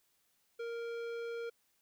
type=tone with tanh clipping; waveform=sine; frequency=466.2 Hz; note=A#4; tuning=in tune; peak=-40 dBFS; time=0.59-1.5 s; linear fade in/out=10 ms; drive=15 dB; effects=white hiss -75 dBFS RMS until 1.81 s